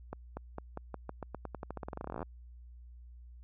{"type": "accelerating click train", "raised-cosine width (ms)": 1, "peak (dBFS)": -25, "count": 29, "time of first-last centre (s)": [0.13, 2.228], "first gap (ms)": 240, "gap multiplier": 0.89, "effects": ["added 60 Hz sine -49 dBFS peak until 3.43 s"]}